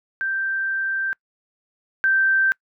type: tone pair in turn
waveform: sine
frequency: 1568 / 1561.8 Hz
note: G6 / G6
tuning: 0 / -7 cents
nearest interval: unison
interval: 7 cents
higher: first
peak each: -21 / -15 dBFS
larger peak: second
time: 0.21-1.13 / 2.04-2.52 s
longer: first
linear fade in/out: 0 ms
effects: noise-tail reverb RT60 0.1 s tail -26 dB re dry